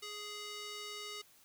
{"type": "tone with band-pass filter", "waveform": "square", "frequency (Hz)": 416.3, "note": "G#4", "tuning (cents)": 4, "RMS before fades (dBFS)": -45, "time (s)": [0.02, 1.22], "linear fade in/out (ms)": 10, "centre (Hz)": 4200, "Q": 1, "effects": ["white hiss -64 dBFS RMS until 1.44 s"]}